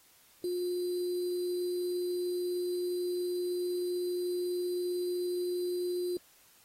sine tone with sample-and-hold, 356.1 Hz, F4, 34 cents sharp, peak -30 dBFS, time 0.44-6.17 s, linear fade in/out 2 ms, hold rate 4410 Hz, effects white hiss -62 dBFS RMS until 6.64 s + AAC 48 kbps

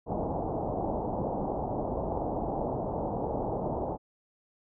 white low-pass noise, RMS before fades -32 dBFS, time 0.06-3.98 s, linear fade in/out 50 ms, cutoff 860 Hz, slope 48 dB/octave, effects none

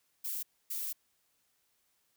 violet noise bursts at uneven times, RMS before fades -37 dBFS, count 2, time 0.24-0.43 / 0.7-0.93 s, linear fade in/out 10 ms, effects white hiss -75 dBFS RMS until 2.16 s

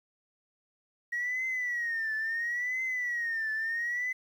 sine tone with vibrato, 1898 Hz, A#6, 31 cents sharp, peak -28 dBFS, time 1.12-4.13 s, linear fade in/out 10 ms, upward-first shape triangle, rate 0.73 Hz, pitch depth 150 cents each way, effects tanh soft clip ceiling -26 dBFS + 10-bit

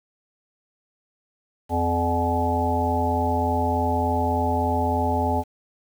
harmonic tone with a mistuned harmonic, 85.4 Hz, F2, 38 cents flat, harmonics 1 / 3 / 5 / 7 / 9 / 10, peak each -25 / -27 / -30 / -29 / -28 / -25 dBFS, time 1.69-5.44 s, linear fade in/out 50 ms, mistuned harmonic 9, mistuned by -41 cents, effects 8-bit

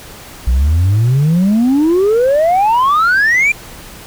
sine exponential sweep, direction up, 58.27 to 2420 Hz, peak -6 dBFS, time 0.47-3.52 s, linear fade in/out 5 ms, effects tanh soft clip ceiling -7 dBFS + pink hiss -34 dBFS RMS until 4.06 s

